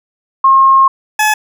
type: tone pair in turn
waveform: sine / 20% pulse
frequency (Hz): 1074 / 854.9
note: C6 / G#5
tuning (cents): +45 / +50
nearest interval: major third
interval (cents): 395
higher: first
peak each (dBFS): -4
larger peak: neither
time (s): 0.44-0.88 / 1.19-1.34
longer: first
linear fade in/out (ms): 5
effects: none